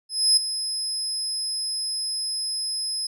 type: tone with ADSR envelope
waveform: 35% pulse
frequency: 5100 Hz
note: D#8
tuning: 42 cents sharp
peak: -11 dBFS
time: 0.09-3.07 s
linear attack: 280 ms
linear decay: 6 ms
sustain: -12 dB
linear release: 5 ms
effects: none